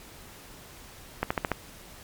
accelerating click train, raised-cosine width 0.5 ms, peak -10 dBFS, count 5, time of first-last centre 1.23-1.517 s, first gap 75 ms, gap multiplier 0.97, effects pink hiss -48 dBFS RMS until 2.03 s + MP3 96 kbps

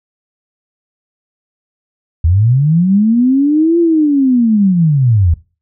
sine linear two-way sweep, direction up then down, 76.2 to 344.5 to 76.2 Hz, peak -7 dBFS, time 2.24-5.34 s, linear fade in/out 5 ms, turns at 3.79 s, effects noise-tail reverb RT60 0.3 s tail -18 dB re dry

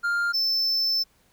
triangle tone pair in turn, 1401 / 5289 Hz, F6 / E8, +5 / +5 cents, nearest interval octave + major seventh, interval 2300 cents, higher second, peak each -20 dBFS, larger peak neither, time 0.03-0.33 / 0.33-1.04 s, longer second, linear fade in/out 20 ms, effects pink hiss -63 dBFS RMS until 1.32 s

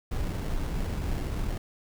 brown noise with sample-and-hold, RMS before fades -30 dBFS, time 0.11-1.58 s, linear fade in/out 5 ms, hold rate 2450 Hz, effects none

